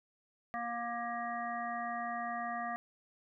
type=harmonic tone; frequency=236.3 Hz; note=A#3; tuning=24 cents sharp; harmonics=1 / 3 / 5 / 7 / 8; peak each=-45 / -38 / -41 / -48 / -44 dBFS; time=0.54-2.76 s; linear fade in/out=0 ms; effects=none